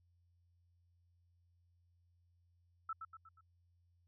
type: tone with echo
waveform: sine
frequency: 1318.5 Hz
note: E6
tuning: in tune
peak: -38 dBFS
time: 2.89-2.93 s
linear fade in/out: 5 ms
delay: 120 ms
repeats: 4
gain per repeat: -6 dB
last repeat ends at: 3.41 s
effects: added 87 Hz sine -70 dBFS peak until 4.07 s